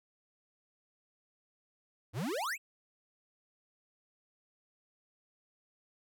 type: exponential sweep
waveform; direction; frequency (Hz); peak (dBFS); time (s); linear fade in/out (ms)
square; up; 90.7 to 2790; -34; 2.13-2.58; 50
effects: none